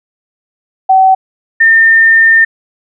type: tone pair in turn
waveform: sine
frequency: 761 / 1810 Hz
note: F#5 / A6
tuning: +48 / +48 cents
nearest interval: octave + minor third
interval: 1500 cents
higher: second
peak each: -3 dBFS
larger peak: neither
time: 0.89-1.15 / 1.6-2.45 s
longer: second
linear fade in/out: 10 ms
effects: none